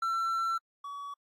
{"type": "tone pair in turn", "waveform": "triangle", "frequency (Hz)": [1346, 1133.8], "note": ["E6", "C#6"], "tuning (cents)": [36, 39], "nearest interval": "minor third", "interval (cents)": 297, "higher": "first", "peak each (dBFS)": [-26, -36], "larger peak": "first", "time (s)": [[0.02, 0.58], [0.84, 1.14]], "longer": "first", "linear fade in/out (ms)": 5, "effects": ["AAC 48 kbps"]}